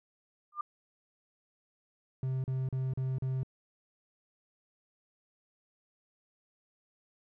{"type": "tone with exponential growth", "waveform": "sine", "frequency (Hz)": 1199, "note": "D6", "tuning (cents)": 36, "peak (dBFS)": -28, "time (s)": [0.52, 0.61], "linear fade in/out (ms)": 5, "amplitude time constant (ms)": 19}
{"type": "tone bursts", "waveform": "triangle", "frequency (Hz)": 130.81, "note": "C3", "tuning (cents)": 0, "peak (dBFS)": -28, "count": 5, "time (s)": [2.23, 3.432], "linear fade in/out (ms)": 2, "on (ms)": 210, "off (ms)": 38}
{"effects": []}